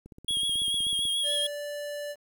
click train, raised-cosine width 3 ms, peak -33 dBFS, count 17, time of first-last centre 0.06-1.054 s, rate 16.1 Hz
square tone with vibrato, 3291 Hz, G#7, 16 cents flat, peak -26 dBFS, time 0.28-1.47 s, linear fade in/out 5 ms, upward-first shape sine, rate 6.9 Hz, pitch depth 31 cents each way
square tone with pitch glide, 581 to 584.4 Hz, D5 to D5, -19 to -9 cents, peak -34 dBFS, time 1.23-2.16 s, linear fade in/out 50 ms, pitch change +10 cents, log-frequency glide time 1.39-1.63 s
effects 10-bit

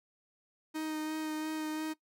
45% pulse tone with vibrato, 311.1 Hz, D#4, in tune, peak -34 dBFS, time 0.74-1.94 s, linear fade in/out 20 ms, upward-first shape sine, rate 2.9 Hz, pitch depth 14 cents each way, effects noise-tail reverb RT60 0.1 s tail -19 dB re dry

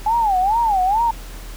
sine tone with vibrato, 831 Hz, G#5, 1 cent sharp, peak -14 dBFS, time 0.06-1.11 s, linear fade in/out 5 ms, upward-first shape sine, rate 2.3 Hz, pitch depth 220 cents each way, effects added 40 Hz sine -31 dBFS peak until 1.56 s + pink hiss -40 dBFS RMS until 1.56 s

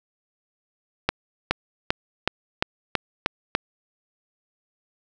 accelerating click train, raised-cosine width 0.3 ms, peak -3 dBFS, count 8, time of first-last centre 1.09-3.551 s, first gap 420 ms, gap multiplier 0.94, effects none

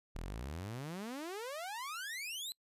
sawtooth exponential sweep, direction up, 36.59 to 4112 Hz, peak -37 dBFS, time 0.15-2.52 s, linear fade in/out 0 ms, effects noise-tail reverb RT60 0.1 s tail -26 dB re dry + resampled to 32000 Hz

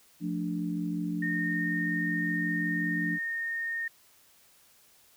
sine chord, D minor, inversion first, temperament equal, 174.61 / 220 / 293.7 Hz, F3 / A3 / D4, 0 / 0 / 0 cents, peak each -32 / -37 / -33 dBFS, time 0.2-3.19 s, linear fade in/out 50 ms
sine tone, 1838 Hz, A#6, 25 cents flat, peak -30 dBFS, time 1.22-3.88 s, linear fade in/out 5 ms
effects white hiss -61 dBFS RMS until 5.16 s

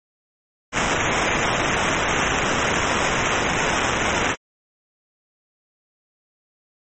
violet noise with sample-and-hold, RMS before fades -21 dBFS, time 0.72-4.36 s, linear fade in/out 50 ms, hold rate 4410 Hz, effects MP3 32 kbps

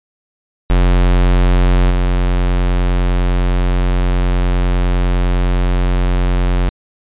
square tone with level steps, 44.88 Hz, F1, 48 cents sharp, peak -9 / -12 dBFS, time 0.7-6.69 s, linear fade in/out 0 ms, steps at 1.9 s, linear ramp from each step 10 ms, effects resampled to 8000 Hz

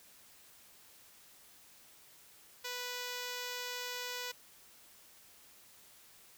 5% pulse tone, 493.1 Hz, B4, 3 cents flat, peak -27 dBFS, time 2.64-4.32 s, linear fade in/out 10 ms, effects white hiss -60 dBFS RMS until 6.37 s

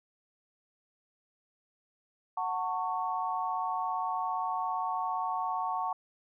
sine chord, F# minor, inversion none, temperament equal with one note detuned, 740 / 897.5 / 1108.7 Hz, F#5 / A5 / C#6, 0 / +34 / 0 cents, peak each -34 dBFS, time 2.37-5.93 s, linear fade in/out 5 ms, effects none

